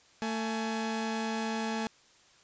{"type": "tone pair together", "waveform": "sawtooth", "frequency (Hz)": [223.6, 844.2], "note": ["A3", "G#5"], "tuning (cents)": [28, 28], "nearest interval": "octave + major seventh", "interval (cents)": 2300, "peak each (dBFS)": [-28, -33], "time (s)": [0.22, 1.87], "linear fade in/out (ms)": 0, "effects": ["white hiss -61 dBFS RMS until 2.43 s", "resampled to 16000 Hz"]}